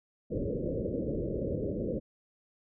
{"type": "low-pass noise", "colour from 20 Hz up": "white", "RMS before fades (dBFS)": -33, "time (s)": [0.3, 2], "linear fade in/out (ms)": 20, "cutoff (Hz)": 570, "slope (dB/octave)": 96, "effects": []}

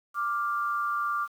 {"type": "tone pair together", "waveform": "sine", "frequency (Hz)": [1177.3, 1400], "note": ["D6", "F6"], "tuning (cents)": [4, 4], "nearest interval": "minor third", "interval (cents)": 300, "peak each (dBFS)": [-27, -32], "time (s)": [0.14, 1.28], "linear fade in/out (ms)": 50, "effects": ["9-bit"]}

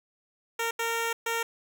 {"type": "tone bursts at uneven times", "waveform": "10% pulse", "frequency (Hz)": 460.4, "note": "A#4", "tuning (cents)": -22, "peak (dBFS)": -19, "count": 3, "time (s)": [[0.59, 0.71], [0.79, 1.13], [1.26, 1.43]], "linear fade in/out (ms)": 5, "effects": []}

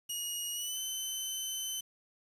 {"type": "tone with pitch glide", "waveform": "15% pulse", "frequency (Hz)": [2882, 3053], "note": ["F#7", "G7"], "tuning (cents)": [-46, -46], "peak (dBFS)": -28, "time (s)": [0.09, 1.81], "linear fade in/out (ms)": 10, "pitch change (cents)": 100, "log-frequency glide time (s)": [0.53, 0.79], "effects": ["resampled to 32000 Hz", "9-bit"]}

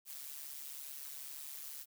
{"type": "noise with amplitude modulation", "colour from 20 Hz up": "blue", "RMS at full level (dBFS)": -44, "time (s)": [0.05, 1.86], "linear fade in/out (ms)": 50, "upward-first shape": "sine", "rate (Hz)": 142, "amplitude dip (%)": 70, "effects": []}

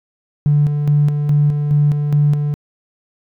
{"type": "tone with tremolo", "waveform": "triangle", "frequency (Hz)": 146.83, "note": "D3", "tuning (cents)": 0, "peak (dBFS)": -6, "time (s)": [0.46, 2.54], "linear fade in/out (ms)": 0, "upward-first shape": "square", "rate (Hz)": 2.4, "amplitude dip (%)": 55, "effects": ["tanh soft clip ceiling -7 dBFS"]}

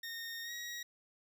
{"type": "tone with pitch glide", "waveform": "20% pulse", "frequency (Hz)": [1843, 1900.3], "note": ["A#6", "A#6"], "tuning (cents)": [-20, 33], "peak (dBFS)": -36, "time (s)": [0.03, 0.83], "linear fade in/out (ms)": 5, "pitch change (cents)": 53, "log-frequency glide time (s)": [0.43, 0.52], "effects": []}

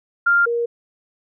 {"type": "tone pair in turn", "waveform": "sine", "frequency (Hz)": [1396.9, 471], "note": ["F6", "A#4"], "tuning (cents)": [0, 18], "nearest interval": "octave + perfect fifth", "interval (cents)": 1882, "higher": "first", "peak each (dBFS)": [-12, -18], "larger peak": "first", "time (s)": [[0.26, 0.46], [0.46, 0.66]], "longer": "neither", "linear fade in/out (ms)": 10, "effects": []}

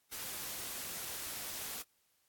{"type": "noise", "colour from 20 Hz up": "white", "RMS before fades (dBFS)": -42, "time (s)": [0.11, 1.83], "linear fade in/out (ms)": 20, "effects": ["white hiss -75 dBFS RMS until 2.28 s", "AAC 64 kbps"]}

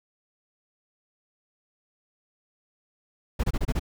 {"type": "noise bursts", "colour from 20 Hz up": "brown", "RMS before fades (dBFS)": -24, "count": 6, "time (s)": [3.39, 3.796], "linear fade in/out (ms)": 10, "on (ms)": 46, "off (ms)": 26, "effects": []}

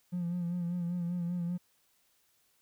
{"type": "tone with vibrato", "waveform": "triangle", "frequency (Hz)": 174.5, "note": "F3", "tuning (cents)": -1, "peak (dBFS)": -28, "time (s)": [0.12, 1.58], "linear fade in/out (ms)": 20, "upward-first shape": "sine", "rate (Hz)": 5.1, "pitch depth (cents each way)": 42, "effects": ["tanh soft clip ceiling -27 dBFS", "white hiss -71 dBFS RMS until 2.61 s"]}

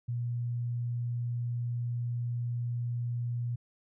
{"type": "tone", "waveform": "sine", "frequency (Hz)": 120, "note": "B2", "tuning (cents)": -49, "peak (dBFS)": -30, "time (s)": [0.08, 3.56], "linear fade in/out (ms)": 10, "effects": []}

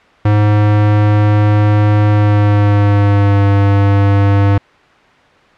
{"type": "tone with pitch glide", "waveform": "square", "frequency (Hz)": [104.7, 99.97], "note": ["G#2", "G2"], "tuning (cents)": [15, 34], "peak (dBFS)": -8, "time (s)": [0.25, 4.58], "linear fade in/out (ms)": 5, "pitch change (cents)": -81, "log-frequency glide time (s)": [2.11, 3.45], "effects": ["white hiss -45 dBFS RMS until 5.57 s", "low-pass 2000 Hz 12 dB/octave"]}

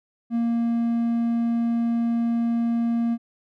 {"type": "tone", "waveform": "triangle", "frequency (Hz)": 233.1, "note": "A#3", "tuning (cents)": 0, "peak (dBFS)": -18, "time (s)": [0.3, 3.18], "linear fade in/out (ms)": 50, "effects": []}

